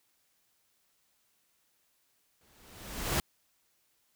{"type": "noise with exponential growth", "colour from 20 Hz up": "pink", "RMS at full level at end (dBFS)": -28, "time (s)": [2.41, 3.2], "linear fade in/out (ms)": 1, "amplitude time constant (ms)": 170, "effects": ["white hiss -73 dBFS RMS until 4.15 s"]}